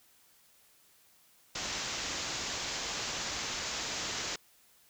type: low-pass noise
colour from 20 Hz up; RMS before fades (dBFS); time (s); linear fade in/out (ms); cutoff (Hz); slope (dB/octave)
white; -37; 1.55-4.36; 5; 7200; 96
effects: white hiss -64 dBFS RMS until 4.89 s